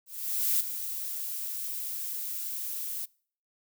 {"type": "noise with ADSR envelope", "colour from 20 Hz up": "violet", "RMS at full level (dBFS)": -25, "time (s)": [0.06, 3.06], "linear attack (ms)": 540, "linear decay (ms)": 11, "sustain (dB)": -10, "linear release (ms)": 16, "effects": ["noise-tail reverb RT60 0.5 s tail -25 dB re dry"]}